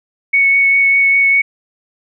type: tone with vibrato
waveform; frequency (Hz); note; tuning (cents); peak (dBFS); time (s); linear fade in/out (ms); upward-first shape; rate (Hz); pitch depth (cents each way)
sine; 2217; C#7; 0; -8; 0.33-1.42; 10; sine; 5; 9
effects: none